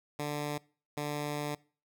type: tone pair in turn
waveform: 10% pulse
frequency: 147.4 / 147.4 Hz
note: D3 / D3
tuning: +7 / +7 cents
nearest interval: unison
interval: 0 cents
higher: neither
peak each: -25 dBFS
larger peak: neither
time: 0.19-0.58 / 0.97-1.55 s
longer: second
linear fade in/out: 5 ms
effects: noise-tail reverb RT60 0.4 s tail -23 dB re dry